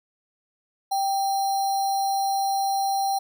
sine tone with sample-and-hold, 784 Hz, G5, in tune, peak -21 dBFS, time 0.91-3.19 s, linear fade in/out 10 ms, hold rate 4900 Hz, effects none

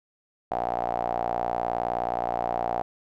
sawtooth tone with band-pass filter, 59.3 Hz, A#1, 30 cents sharp, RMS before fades -28 dBFS, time 0.51-2.82 s, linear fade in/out 0 ms, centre 740 Hz, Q 7.1, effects none

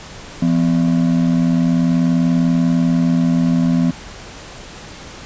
triangle ring-modulated tone, 211.2 Hz, G#3, 29 cents sharp, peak -7 dBFS, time 0.42-3.91 s, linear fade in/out 5 ms, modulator 40.2 Hz, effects pink hiss -35 dBFS RMS until 5.25 s + resampled to 16000 Hz

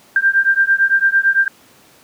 sine beating tone pair, 1581 / 1589.9 Hz, G6 / G6, +14 / +24 cents, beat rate 8.9 Hz, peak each -14 dBFS, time 0.16-1.48 s, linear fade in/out 2 ms, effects pink hiss -48 dBFS RMS until 2.03 s + high-pass 150 Hz 12 dB/octave

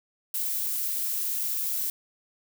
violet noise, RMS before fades -29 dBFS, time 0.34-1.9 s, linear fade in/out 2 ms, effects none

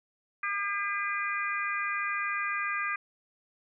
harmonic tone, 403 Hz, G4, 48 cents sharp, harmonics 3 / 4 / 5 / 6, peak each -33 / -34 / -35 / -36 dBFS, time 0.43-2.96 s, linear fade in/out 5 ms, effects none

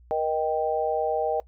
sine chord, Eb major, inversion second, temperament equal with one note detuned, 473.8 / 622.3 / 784 Hz, Bb4 / Eb5 / G5, +28 / 0 / 0 cents, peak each -27 dBFS, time 0.11-1.4 s, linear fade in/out 0 ms, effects noise-tail reverb RT60 0.1 s tail -21 dB re dry + added 60 Hz sine -50 dBFS peak until 1.47 s

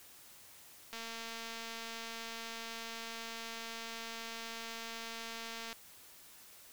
click train, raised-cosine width 0.2 ms, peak -27 dBFS, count 1095, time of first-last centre 0.93-5.728 s, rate 228 Hz, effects white hiss -57 dBFS RMS until 6.72 s

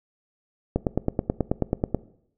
click train, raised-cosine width 2 ms, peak -8 dBFS, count 12, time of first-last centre 0.76-1.947 s, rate 9.27 Hz, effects noise-tail reverb RT60 0.7 s tail -19 dB re dry

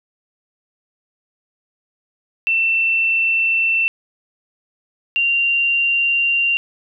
sine tone pair in turn, 2683 / 2771 Hz, E7 / F7, +30 / -14 cents, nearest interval minor second, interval 56 cents, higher second, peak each -14 dBFS, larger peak neither, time 2.47-3.88 / 5.16-6.57 s, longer neither, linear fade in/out 0 ms, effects none

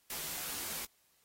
white noise with comb filter, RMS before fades -40 dBFS, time 0.1-0.85 s, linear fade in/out 2 ms, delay 16 ms, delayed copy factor -0.5, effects white hiss -71 dBFS RMS until 1.24 s + AAC 48 kbps

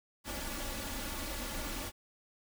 pink noise with comb filter, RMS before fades -39 dBFS, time 0.24-1.92 s, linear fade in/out 50 ms, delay 3.5 ms, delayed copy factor +0.8, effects none

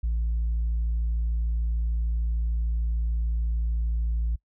sine tone, 56.7 Hz, A#1, 47 cents flat, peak -21 dBFS, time 0.03-4.36 s, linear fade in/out 10 ms, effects noise-tail reverb RT60 0.1 s tail -24 dB re dry + tanh soft clip ceiling -21 dBFS

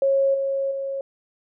sine tone with level steps, 546 Hz, C#5, 26 cents flat, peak -16 / -21 / -25 dBFS, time 0.02-1.01 s, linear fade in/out 2 ms, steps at 0.34 / 0.71 s, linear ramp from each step 5 ms, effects none

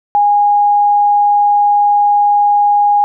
sine tone, 822 Hz, G#5, 18 cents flat, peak -7 dBFS, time 0.15-3.04 s, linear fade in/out 0 ms, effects none

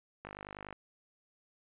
click train, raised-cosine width 0.5 ms, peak -28 dBFS, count 25, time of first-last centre 0.25-0.727 s, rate 50.3 Hz, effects resampled to 8000 Hz

